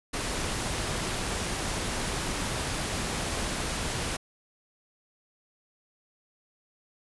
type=noise; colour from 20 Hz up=pink; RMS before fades=-31 dBFS; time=0.13-4.17 s; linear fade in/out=10 ms; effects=resampled to 24000 Hz